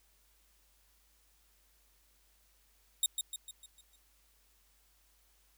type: tone with echo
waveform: 15% pulse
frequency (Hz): 3729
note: A#7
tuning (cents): 0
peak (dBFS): -19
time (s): 3.03-3.06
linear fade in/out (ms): 2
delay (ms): 150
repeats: 6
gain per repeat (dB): -6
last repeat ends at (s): 3.96
effects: added 50 Hz sine -70 dBFS peak until 5.57 s + white hiss -70 dBFS RMS until 5.57 s